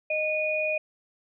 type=tone pair together; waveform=sine; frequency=618.5 / 2461 Hz; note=D#5 / D#7; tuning=-10 / -20 cents; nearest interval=2 octaves; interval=2390 cents; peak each=-27 dBFS; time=0.1-0.78 s; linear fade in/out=5 ms; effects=none